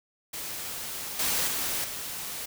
white noise with level steps, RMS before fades -36 / -27 / -30 / -36 dBFS, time 0.33-2.46 s, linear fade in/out 10 ms, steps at 1.19 / 1.47 / 1.84 s, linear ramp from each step 5 ms, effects none

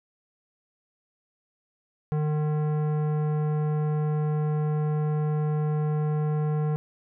sine tone with tanh clipping, 151.6 Hz, D#3, 45 cents flat, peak -25 dBFS, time 2.12-6.76 s, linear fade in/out 0 ms, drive 15 dB, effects none

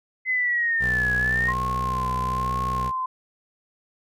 sine linear two-way sweep, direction down then up, 2052 to 1661 to 1897 Hz, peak -20 dBFS, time 0.25-1.54 s, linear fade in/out 50 ms, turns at 1.15 s
20% pulse tone with pitch glide, 61.74 to 62.71 Hz, B1 to B1, 0 to +27 cents, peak -23 dBFS, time 0.79-2.92 s, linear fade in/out 50 ms, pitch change +27 cents, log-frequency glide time 1.52-1.72 s
sine tone with vibrato, 1056 Hz, C6, 16 cents sharp, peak -24 dBFS, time 1.48-3.06 s, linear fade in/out 5 ms, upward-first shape sine, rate 1.1 Hz, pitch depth 46 cents each way
effects none

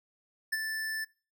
square tone with ADSR envelope, 1760 Hz, A6, in tune, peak -27 dBFS, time 0.52-1.05 s, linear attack 11 ms, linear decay 31 ms, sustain -6 dB, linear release 15 ms, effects noise-tail reverb RT60 0.4 s tail -25 dB re dry

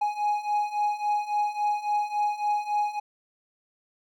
triangle beating tone pair, 830.6 / 834.2 Hz, G#5 / G#5, 0 / +7 cents, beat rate 3.6 Hz, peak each -27 / -24 dBFS, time 0.01-3 s, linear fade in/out 10 ms, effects none

